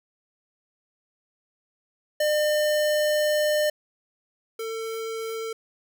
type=tone pair in turn; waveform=square; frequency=603 / 448.6 Hz; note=D5 / A4; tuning=+46 / +34 cents; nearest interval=perfect fourth; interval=512 cents; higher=first; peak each=-21 / -30 dBFS; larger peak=first; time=2.2-3.7 / 4.59-5.53 s; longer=first; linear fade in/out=5 ms; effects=none